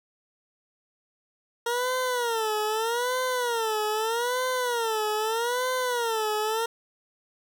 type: tone with vibrato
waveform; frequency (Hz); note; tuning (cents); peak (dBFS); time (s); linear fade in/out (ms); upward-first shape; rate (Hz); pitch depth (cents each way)
20% pulse; 466.5; A#4; +1; -20; 1.66-6.66; 5; sine; 0.8; 160
effects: none